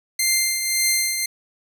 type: tone with tremolo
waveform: 10% pulse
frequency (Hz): 2093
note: C7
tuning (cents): 0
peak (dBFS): -7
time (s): 0.19-1.26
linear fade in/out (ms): 5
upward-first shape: triangle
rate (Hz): 1.8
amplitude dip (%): 55
effects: none